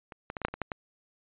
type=clicks; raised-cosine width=0.5 ms; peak=-28 / -21 / -20 / -21 / -10 / -27 / -21 / -15 / -18 dBFS; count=9; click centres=0.122 / 0.301 / 0.368 / 0.417 / 0.45 / 0.484 / 0.54 / 0.617 / 0.718 s; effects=resampled to 8000 Hz

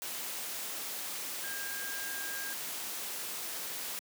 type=tone in noise; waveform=sine; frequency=1613 Hz; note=G6; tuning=49 cents sharp; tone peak=-40 dBFS; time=1.44-2.53 s; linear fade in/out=0 ms; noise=white; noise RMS=-39 dBFS; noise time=0.02-3.99 s; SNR=-4 dB; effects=high-pass 200 Hz 12 dB/octave

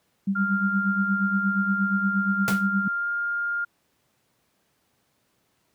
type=tone with tremolo; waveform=sine; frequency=196 Hz; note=G3; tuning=in tune; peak=-19 dBFS; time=0.27-2.88 s; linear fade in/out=5 ms; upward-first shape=sine; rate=8.5 Hz; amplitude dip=80%
type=tone with pitch glide; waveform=sine; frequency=1396.9 to 1407.4 Hz; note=F6 to F6; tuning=0 to +13 cents; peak=-24 dBFS; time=0.35-3.65 s; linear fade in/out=10 ms; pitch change=+13 cents; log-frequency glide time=2.95-3.09 s
type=noise with exponential decay; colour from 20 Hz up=pink; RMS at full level=-24 dBFS; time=2.48-2.67 s; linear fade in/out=0 ms; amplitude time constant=41 ms
effects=pink hiss -69 dBFS RMS until 5.74 s + high-pass 100 Hz 12 dB/octave

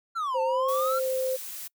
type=exponential two-way sweep; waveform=triangle; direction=down then up; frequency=1396.9 to 880 to 1396.9 Hz; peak=-25 dBFS; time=0.15-1 s; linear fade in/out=20 ms; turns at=0.41 s
type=tone with pitch glide; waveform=sine; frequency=523.3 to 520 Hz; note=C5 to C5; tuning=0 to -11 cents; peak=-25 dBFS; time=0.34-1.37 s; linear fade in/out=20 ms; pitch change=-11 cents; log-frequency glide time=0.98-1.19 s
type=noise; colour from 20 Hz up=blue; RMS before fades=-38 dBFS; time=0.68-1.68 s; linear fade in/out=10 ms
effects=noise-tail reverb RT60 0.1 s tail -26 dB re dry

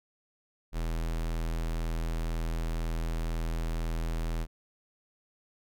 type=tone; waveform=square; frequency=41 Hz; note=E1; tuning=9 cents flat; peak=-30 dBFS; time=0.72-4.47 s; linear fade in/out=50 ms; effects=none

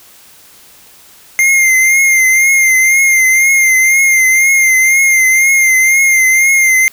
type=tone with vibrato; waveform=square; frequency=2106 Hz; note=C7; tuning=11 cents sharp; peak=-7 dBFS; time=1.39-6.88 s; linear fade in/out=0 ms; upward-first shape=triangle; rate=2 Hz; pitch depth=52 cents each way; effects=white hiss -41 dBFS RMS until 6.92 s

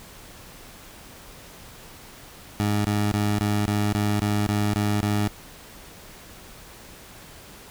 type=tone bursts; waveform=20% pulse; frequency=103.83 Hz; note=G#2; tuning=in tune; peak=-16 dBFS; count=10; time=2.6-5.28 s; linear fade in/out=0 ms; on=250 ms; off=20 ms; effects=pink hiss -45 dBFS RMS until 7.7 s

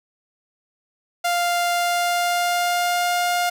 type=tone with pitch glide; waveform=sawtooth; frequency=698.5 to 707 Hz; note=F5 to F5; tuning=0 to +21 cents; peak=-15 dBFS; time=1.24-3.5 s; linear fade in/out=10 ms; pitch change=+21 cents; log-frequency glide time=1.72-3.14 s; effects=none

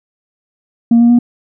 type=tone with pitch steps; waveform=sine; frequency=233.3 / 236.5 / 240.4 Hz; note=A#3 / A#3 / B3; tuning=+2 / +25 / -46 cents; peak=-3 dBFS; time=0.91-1.189 s; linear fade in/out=5 ms; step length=93 ms; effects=tanh soft clip ceiling -3 dBFS

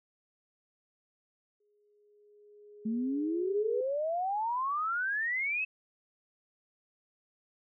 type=tone with exponential growth; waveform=sine; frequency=415.3 Hz; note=G#4; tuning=in tune; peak=-31 dBFS; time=1.6-3.81 s; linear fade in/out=5 ms; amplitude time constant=480 ms
type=exponential sweep; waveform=sine; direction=up; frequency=214.8 to 2631 Hz; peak=-29 dBFS; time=2.85-5.65 s; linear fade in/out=10 ms
effects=none

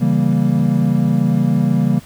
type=chord; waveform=triangle; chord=C# diminished seventh; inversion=none; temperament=equal with one note detuned; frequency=138.59 / 164.81 / 195.21 / 233.1 Hz; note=C#3 / E3 / G3 / Bb3; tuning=0 / 0 / -7 / 0 cents; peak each=-16 dBFS; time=0-2 s; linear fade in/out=20 ms; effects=pink hiss -43 dBFS RMS until 2.05 s

